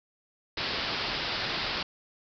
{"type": "low-pass noise", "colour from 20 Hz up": "white", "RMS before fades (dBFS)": -32, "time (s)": [0.57, 1.83], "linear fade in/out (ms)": 5, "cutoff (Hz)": 5100, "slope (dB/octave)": 96, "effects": []}